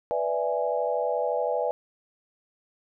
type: chord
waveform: sine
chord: E dominant seventh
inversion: second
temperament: equal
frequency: 493.9 / 587.3 / 659.3 / 830.6 Hz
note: B4 / D5 / E5 / G#5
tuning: 0 / 0 / 0 / 0 cents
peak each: -28 / -29 / -30 / -31 dBFS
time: 0.11-1.71 s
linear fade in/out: 0 ms
effects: none